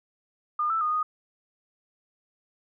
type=tone with pitch steps; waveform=sine; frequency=1214 / 1322 / 1229 / 1240 Hz; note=D#6 / E6 / D#6 / D#6; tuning=-43 / +5 / -22 / -6 cents; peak=-23 dBFS; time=0.59-1.03 s; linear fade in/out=5 ms; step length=110 ms; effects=none